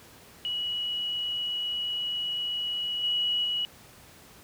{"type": "tone with level steps", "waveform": "sine", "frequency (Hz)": 2923, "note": "F#7", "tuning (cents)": -22, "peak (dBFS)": [-28, -24, -26], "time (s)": [0.45, 3.65], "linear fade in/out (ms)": 0, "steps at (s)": [3.03, 3.44], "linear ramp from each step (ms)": 10, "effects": ["pink hiss -52 dBFS RMS until 4.43 s", "high-pass 60 Hz 12 dB/octave"]}